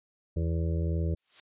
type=harmonic tone; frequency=82.41 Hz; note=E2; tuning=in tune; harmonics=1 / 2 / 4 / 5 / 6 / 7; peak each=-27 / -33 / -39 / -41 / -43 / -44 dBFS; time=0.36-1.15 s; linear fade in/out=10 ms
type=noise with exponential growth; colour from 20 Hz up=blue; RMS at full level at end=-40 dBFS; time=1.17-1.4 s; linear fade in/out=2 ms; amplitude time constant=48 ms
effects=resampled to 8000 Hz